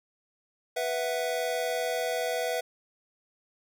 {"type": "chord", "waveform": "square", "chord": "B suspended fourth", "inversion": "none", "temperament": "equal", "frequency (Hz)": [493.9, 659.3, 740], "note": ["B4", "E5", "F#5"], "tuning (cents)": [0, 0, 0], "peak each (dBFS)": [-32, -32, -36], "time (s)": [0.76, 2.61], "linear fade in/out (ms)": 10, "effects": []}